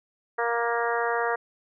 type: harmonic tone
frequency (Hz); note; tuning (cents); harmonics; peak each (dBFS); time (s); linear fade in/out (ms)
234.6; A#3; +11; 2 / 3 / 4 / 5 / 6 / 7 / 8; -28 / -30 / -31 / -32 / -33 / -33 / -34; 0.38-1.36; 10
effects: none